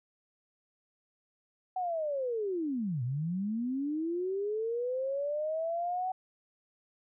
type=linear two-way sweep; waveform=sine; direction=down then up; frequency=754 to 116.54 to 754 Hz; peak=-30 dBFS; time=1.76-6.12 s; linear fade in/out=5 ms; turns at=3.03 s; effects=none